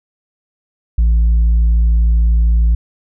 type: tone with tanh clipping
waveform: sine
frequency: 56.5 Hz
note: A1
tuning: 47 cents sharp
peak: -9 dBFS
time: 0.98-2.75 s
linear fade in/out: 5 ms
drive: 2 dB
effects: none